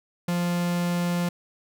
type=tone; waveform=45% pulse; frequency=174.61 Hz; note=F3; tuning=in tune; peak=-23 dBFS; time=0.28-1.29 s; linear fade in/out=5 ms; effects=none